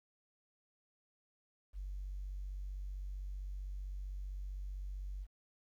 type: tone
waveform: sine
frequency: 47.77 Hz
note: G1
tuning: 44 cents flat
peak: -39 dBFS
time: 1.73-5.27 s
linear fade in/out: 50 ms
effects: tanh soft clip ceiling -35 dBFS + 12-bit